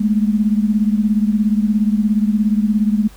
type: beating tone pair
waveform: sine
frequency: 207.7 / 224.7 Hz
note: G#3 / A3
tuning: 0 / +37 cents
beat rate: 17 Hz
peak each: -14 / -18 dBFS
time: 0-3.08 s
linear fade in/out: 10 ms
effects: added 50 Hz sine -39 dBFS peak until 3.16 s + pink hiss -46 dBFS RMS until 3.16 s